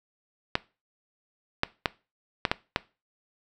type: clicks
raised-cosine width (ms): 0.3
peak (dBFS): -6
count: 6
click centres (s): 0.554 / 1.634 / 1.858 / 2.452 / 2.515 / 2.761
effects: noise-tail reverb RT60 0.3 s tail -20 dB re dry